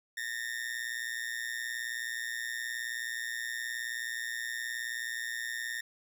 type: tone with amplitude modulation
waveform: 40% pulse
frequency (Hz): 1824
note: A#6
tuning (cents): -38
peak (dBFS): -30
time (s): 0.17-5.81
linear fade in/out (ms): 5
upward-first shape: sine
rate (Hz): 119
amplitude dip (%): 85
effects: none